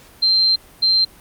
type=tone bursts at uneven times; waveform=sine; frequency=4142 Hz; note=C8; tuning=18 cents flat; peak=-12 dBFS; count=2; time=0.22-0.56 / 0.82-1.05 s; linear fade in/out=10 ms; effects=pink hiss -46 dBFS RMS until 1.2 s + Opus 48 kbps